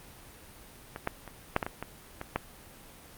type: clicks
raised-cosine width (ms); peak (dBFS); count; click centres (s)
0.5; -22 / -13 / -28 / -8 / -15 / -18 / -20 / -21 / -12; 9; 0.961 / 1.074 / 1.277 / 1.564 / 1.628 / 1.665 / 1.826 / 2.214 / 2.36
effects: pink hiss -51 dBFS RMS until 3.17 s + Opus 32 kbps